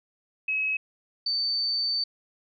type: tone pair in turn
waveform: sine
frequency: 2562 / 4559 Hz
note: E7 / C#8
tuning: -50 / +48 cents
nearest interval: minor seventh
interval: 998 cents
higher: second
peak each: -24 dBFS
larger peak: neither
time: 0.48-0.77 / 1.26-2.04 s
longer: second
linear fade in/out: 5 ms
effects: none